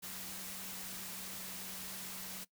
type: tone in noise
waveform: sine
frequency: 187.5 Hz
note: F#3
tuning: 23 cents sharp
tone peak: -54 dBFS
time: 0.02-2.45 s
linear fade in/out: 20 ms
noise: white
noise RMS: -45 dBFS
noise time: 0.02-2.45 s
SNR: -12 dB
effects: noise-tail reverb RT60 0.1 s tail -19 dB re dry